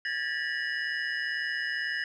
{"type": "tone cluster", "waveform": "sine", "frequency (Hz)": [1642, 1764, 1920, 2918, 5080], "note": ["G#6", "A6", "B6", "F#7", "D#8"], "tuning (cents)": [-20, 4, -49, -25, 35], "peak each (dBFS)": [-34, -32, -34, -40, -40], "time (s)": [0.05, 2.04], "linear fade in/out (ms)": 2, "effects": ["tanh soft clip ceiling -22 dBFS"]}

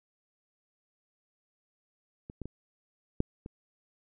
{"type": "clicks", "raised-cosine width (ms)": 3, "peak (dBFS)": [-29, -25, -26, -13, -28], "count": 5, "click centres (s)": [2.299, 2.417, 2.456, 3.204, 3.461], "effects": []}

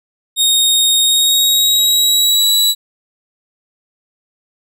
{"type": "tone with pitch glide", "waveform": "sawtooth", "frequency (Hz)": [3721, 3922], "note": ["A#7", "B7"], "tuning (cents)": [-4, -13], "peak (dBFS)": -7, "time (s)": [0.36, 2.75], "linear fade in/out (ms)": 50, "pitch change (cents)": 91, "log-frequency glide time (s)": [1.02, 2.55], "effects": []}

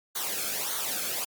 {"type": "noise with flanger", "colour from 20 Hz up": "white", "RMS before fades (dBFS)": -31, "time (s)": [0.15, 1.25], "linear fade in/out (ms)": 10, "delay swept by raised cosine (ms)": [0.38, 1.06], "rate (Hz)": 1.7, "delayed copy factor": -0.7, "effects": ["MP3 96 kbps"]}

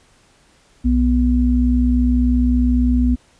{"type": "tone pair together", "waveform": "sine", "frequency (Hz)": [61.73, 246.9], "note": ["B1", "B3"], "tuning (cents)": [0, 0], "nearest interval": "2 octaves", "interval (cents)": 2400, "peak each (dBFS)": -15, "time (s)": [0.84, 3.16], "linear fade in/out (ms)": 20, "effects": ["pink hiss -54 dBFS RMS until 3.39 s", "resampled to 22050 Hz"]}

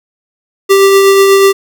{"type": "tone with tremolo", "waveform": "square", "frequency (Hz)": 392, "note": "G4", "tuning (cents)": 0, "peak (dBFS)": -3, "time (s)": [0.69, 1.53], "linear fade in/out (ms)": 20, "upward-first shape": "triangle", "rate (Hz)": 8.2, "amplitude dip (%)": 30, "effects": []}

